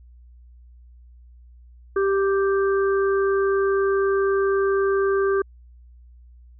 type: harmonic tone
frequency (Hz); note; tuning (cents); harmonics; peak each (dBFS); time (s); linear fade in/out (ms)
392; G4; 0; 1 / 3 / 4; -18 / -28 / -30; 1.96-5.42; 5
effects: added 60 Hz sine -45 dBFS peak until 6.59 s